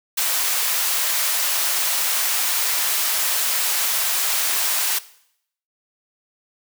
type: high-pass noise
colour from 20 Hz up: white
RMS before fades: -21 dBFS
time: 0.17-4.99 s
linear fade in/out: 10 ms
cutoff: 710 Hz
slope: 12 dB/octave
effects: noise-tail reverb RT60 0.7 s tail -18 dB re dry